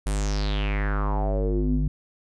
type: tone with low-pass filter sweep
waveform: square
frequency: 50.8 Hz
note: G#1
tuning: 38 cents flat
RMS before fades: -24 dBFS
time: 0.06-1.88 s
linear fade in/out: 5 ms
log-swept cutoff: 10000 to 180 Hz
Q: 5.4
effects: none